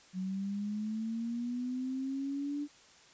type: linear sweep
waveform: sine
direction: up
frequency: 183.5 to 293.7 Hz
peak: -33 dBFS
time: 0.13-2.68 s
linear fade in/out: 50 ms
effects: white hiss -59 dBFS RMS until 3.13 s + resampled to 16000 Hz